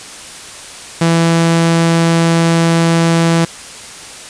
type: tone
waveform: sawtooth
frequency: 166.4 Hz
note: E3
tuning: 17 cents sharp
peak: -5 dBFS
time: 1.01-3.45 s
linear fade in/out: 5 ms
effects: white hiss -31 dBFS RMS until 4.29 s + resampled to 22050 Hz